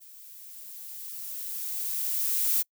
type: noise with level ramp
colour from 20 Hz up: violet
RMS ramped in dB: -50 to -24 dBFS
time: 0-2.63 s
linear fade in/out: 20 ms
effects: noise-tail reverb RT60 0.1 s tail -26 dB re dry